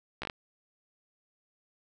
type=slowing click train; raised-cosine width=0.3 ms; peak=-19 dBFS; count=5; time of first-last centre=0.22-0.298 s; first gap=14 ms; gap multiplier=1.23; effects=none